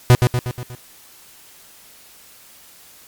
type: tone with echo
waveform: 45% pulse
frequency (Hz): 123.47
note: B2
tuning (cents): 0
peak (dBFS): -6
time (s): 0.1-0.15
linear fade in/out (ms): 0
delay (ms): 120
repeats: 5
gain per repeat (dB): -5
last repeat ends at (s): 0.75
effects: white hiss -46 dBFS RMS until 3.07 s + MP3 96 kbps